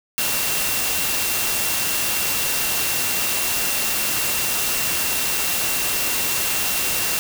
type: tone in noise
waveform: sine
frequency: 2734 Hz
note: F7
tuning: 37 cents flat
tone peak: -30 dBFS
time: 0.18-7.19 s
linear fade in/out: 0 ms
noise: white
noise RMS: -22 dBFS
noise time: 0.18-7.19 s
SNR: -11 dB
effects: none